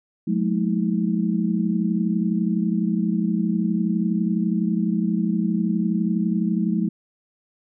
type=tone cluster; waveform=sine; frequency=179.5 / 211.7 / 231.2 / 321.4 Hz; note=F3 / G#3 / A#3 / E4; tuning=+48 / +33 / -14 / -44 cents; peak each=-23 / -22 / -30 / -28 dBFS; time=0.27-6.89 s; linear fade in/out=10 ms; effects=none